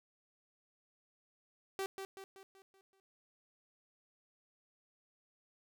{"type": "tone with echo", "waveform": "sawtooth", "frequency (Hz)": 387, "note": "G4", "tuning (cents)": -22, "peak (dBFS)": -32, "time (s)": [1.79, 1.86], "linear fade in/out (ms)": 0, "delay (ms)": 190, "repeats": 6, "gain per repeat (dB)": -6, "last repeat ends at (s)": 3, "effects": []}